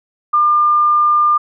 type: tone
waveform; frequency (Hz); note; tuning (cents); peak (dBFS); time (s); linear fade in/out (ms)
sine; 1200; D6; +37; -9; 0.33-1.38; 10
effects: none